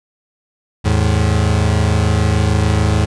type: tone pair together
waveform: 35% pulse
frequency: 80.2 / 107.05 Hz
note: E2 / A2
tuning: -47 / -47 cents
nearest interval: perfect fourth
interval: 500 cents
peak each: -13 dBFS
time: 0.84-3.06 s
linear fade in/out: 20 ms
effects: resampled to 22050 Hz